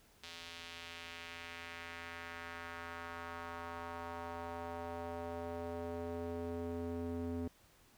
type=tone with band-pass filter sweep; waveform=square; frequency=84.7 Hz; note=E2; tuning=48 cents sharp; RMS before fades=-44 dBFS; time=0.23-7.48 s; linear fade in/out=5 ms; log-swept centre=3700 to 300 Hz; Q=1.5; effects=pink hiss -66 dBFS RMS until 7.97 s